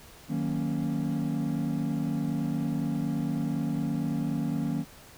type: chord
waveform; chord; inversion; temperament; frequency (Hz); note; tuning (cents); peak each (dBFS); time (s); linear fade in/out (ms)
triangle; D# minor seventh; none; equal; 155.56 / 185 / 233.1 / 277.2; D#3 / F#3 / A#3 / C#4; 0 / 0 / 0 / 0; -29 / -32 / -29 / -30; 0.28-4.85; 50
effects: tanh soft clip ceiling -18 dBFS + pink hiss -51 dBFS RMS until 5.17 s